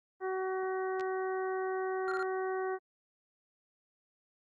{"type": "harmonic tone", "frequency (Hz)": 376.8, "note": "F#4", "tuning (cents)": 32, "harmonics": [1, 2, 3, 4, 5], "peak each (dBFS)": [-33, -39, -43, -45, -47], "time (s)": [0.2, 2.79], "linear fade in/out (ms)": 50}
{"type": "clicks", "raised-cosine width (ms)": 0.2, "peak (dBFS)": -30, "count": 2, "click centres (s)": [0.997, 1.009]}
{"type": "tone bursts", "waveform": "triangle", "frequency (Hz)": 1396.9, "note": "F6", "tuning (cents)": 0, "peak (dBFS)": -33, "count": 3, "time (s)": [2.08, 2.227], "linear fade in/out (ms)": 0, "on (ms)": 35, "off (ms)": 21}
{"effects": ["Opus 32 kbps"]}